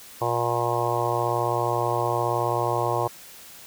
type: harmonic tone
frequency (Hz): 119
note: A#2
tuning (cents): +36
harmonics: 1 / 3 / 4 / 5 / 6 / 7 / 8 / 9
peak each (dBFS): -30 / -30 / -30 / -30 / -30 / -30 / -30 / -30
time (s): 0.21-3.08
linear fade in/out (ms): 10
effects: white hiss -45 dBFS RMS until 3.66 s